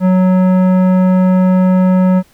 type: tone with tanh clipping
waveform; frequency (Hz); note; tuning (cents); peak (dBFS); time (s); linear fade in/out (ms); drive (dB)
sine; 185; F#3; 0; -9; 0-2.23; 50; 14
effects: pink hiss -50 dBFS RMS until 2.33 s